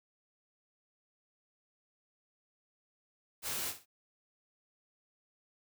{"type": "noise with echo", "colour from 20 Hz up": "white", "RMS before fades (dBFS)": -37, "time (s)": [3.42, 3.74], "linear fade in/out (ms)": 50, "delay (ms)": 60, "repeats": 2, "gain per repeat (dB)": -12, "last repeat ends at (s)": 3.86, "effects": []}